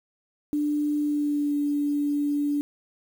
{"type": "tone with pitch glide", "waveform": "sine", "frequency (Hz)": [295.9, 290.1], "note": ["D4", "D4"], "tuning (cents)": [13, -21], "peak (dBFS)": -22, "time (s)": [0.53, 2.61], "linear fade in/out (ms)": 0, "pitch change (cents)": -34, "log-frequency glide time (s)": [1, 1.54], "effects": ["8-bit"]}